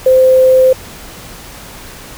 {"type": "tone with quantisation", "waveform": "sine", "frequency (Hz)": 518, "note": "C5", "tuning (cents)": -17, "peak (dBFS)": -4, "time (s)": [0.06, 0.73], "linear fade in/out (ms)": 5, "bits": 5, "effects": ["pink hiss -32 dBFS RMS until 2.17 s"]}